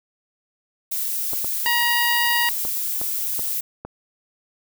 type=noise; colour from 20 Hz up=violet; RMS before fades=-25 dBFS; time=0.91-3.61 s; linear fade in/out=10 ms
type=clicks; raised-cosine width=1 ms; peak=-18 dBFS; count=6; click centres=1.334 / 1.445 / 2.651 / 3.015 / 3.393 / 3.85 s
type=harmonic tone; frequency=950 Hz; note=A#5; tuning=33 cents sharp; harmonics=1 / 2 / 3 / 4 / 5; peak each=-24 / -21 / -25 / -32 / -30 dBFS; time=1.66-2.49 s; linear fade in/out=0 ms
effects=none